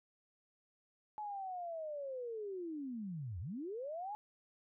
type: linear two-way sweep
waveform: sine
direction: down then up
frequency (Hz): 857 to 77.78 to 857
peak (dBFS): -40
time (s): 1.18-4.15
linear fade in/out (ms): 0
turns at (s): 3.4
effects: none